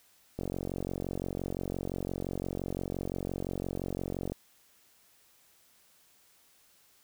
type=click train; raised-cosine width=2 ms; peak=-21 dBFS; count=181; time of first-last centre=0.39-4.32 s; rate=45.8 Hz; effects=white hiss -64 dBFS RMS until 7.03 s